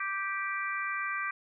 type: harmonic tone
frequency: 391.7 Hz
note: G4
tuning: 1 cent flat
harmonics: 3 / 4 / 5 / 6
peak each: -35 / -36 / -37 / -38 dBFS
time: 0-1.31 s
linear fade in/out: 5 ms
effects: none